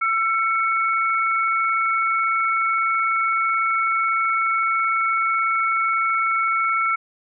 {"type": "tone pair together", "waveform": "sine", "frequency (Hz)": [1340.8, 2217], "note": ["E6", "C#7"], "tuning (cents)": [29, 0], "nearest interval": "major sixth", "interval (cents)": 871, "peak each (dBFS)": [-19, -23], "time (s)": [0.01, 6.96], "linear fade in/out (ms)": 10, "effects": []}